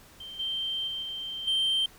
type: tone with level steps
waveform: sine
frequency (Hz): 3136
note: G7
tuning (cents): 0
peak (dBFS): -39 / -28 / -31 / -33 / -21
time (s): 0.2-1.86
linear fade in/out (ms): 5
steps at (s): 0.39 / 0.87 / 1.02 / 1.47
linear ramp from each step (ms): 10
effects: tanh soft clip ceiling -22 dBFS + pink hiss -54 dBFS RMS until 1.98 s